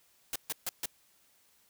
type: noise bursts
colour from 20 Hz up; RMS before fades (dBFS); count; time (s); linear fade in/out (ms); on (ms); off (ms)
white; -34; 4; 0.33-0.858; 2; 27; 140
effects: white hiss -67 dBFS RMS until 1.69 s